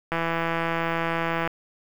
click train, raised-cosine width 0.5 ms, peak -11 dBFS, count 226, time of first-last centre 0.12-1.475 s, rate 166 Hz, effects 7-bit

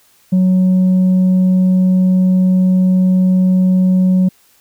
sine tone with tanh clipping, 185 Hz, F#3, in tune, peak -9 dBFS, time 0.32-4.29 s, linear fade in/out 10 ms, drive 2 dB, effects white hiss -52 dBFS RMS until 4.6 s

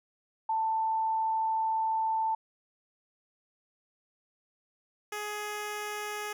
sine / 10% pulse tone pair in turn, 887 / 418.6 Hz, A5 / G#4, +14 / +14 cents, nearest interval octave + minor second, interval 1300 cents, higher first, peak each -26 dBFS, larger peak neither, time 0.49-2.35 / 5.12-6.33 s, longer first, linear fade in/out 5 ms, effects none

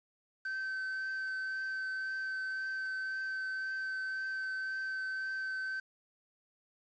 triangle tone with vibrato, 1541 Hz, G6, 30 cents flat, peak -33 dBFS, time 0.45-5.8 s, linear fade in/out 5 ms, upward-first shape triangle, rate 1.9 Hz, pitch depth 9 cents each way, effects resampled to 16000 Hz + 10-bit

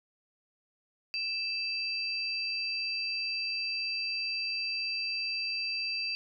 sine tone pair together, 2637 / 4702 Hz, E7 / D8, 0 / +1 cents, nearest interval minor seventh, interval 1001 cents, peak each -34 / -33 dBFS, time 1.14-6.15 s, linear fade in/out 0 ms, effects none

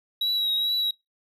triangle tone with vibrato, 3867 Hz, B7, 37 cents flat, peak -21 dBFS, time 0.21-0.91 s, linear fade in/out 5 ms, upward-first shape triangle, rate 2.3 Hz, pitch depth 36 cents each way, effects noise-tail reverb RT60 0.2 s tail -24 dB re dry

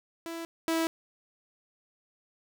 sawtooth tone pair in turn, 332.2 / 326.9 Hz, E4 / E4, +13 / -14 cents, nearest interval unison, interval 27 cents, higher first, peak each -32 / -22 dBFS, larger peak second, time 0.26-0.45 / 0.68-0.87 s, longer neither, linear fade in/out 0 ms, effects none

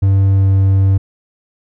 triangle tone with pitch glide, 97.4 to 96.78 Hz, G2 to G2, -11 to -22 cents, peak -6 dBFS, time 0.02-0.98 s, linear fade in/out 10 ms, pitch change -11 cents, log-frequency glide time 0.34-0.45 s, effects none

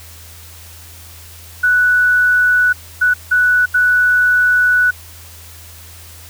sine tone bursts at uneven times, 1480 Hz, F#6, in tune, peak -9 dBFS, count 4, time 1.63-2.73 / 3.01-3.14 / 3.31-3.66 / 3.74-4.91 s, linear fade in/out 10 ms, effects added 83 Hz sine -38 dBFS peak until 6.29 s + white hiss -39 dBFS RMS until 6.29 s

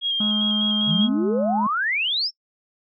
sine tone with vibrato, 3243 Hz, G#7, 42 cents flat, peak -20 dBFS, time 0.01-1.09 s, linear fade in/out 50 ms, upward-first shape square, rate 5 Hz, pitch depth 20 cents each way
harmonic tone, 211.6 Hz, G#3, 33 cents sharp, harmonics 1 / 3 / 4 / 5 / 6 / 7, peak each -22 / -41 / -44 / -44 / -41 / -49 dBFS, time 0.2-1.67 s, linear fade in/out 5 ms
sine exponential sweep, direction up, 138.59 to 5550 Hz, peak -20 dBFS, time 0.86-2.31 s, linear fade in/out 50 ms
effects noise-tail reverb RT60 0.1 s tail -24 dB re dry

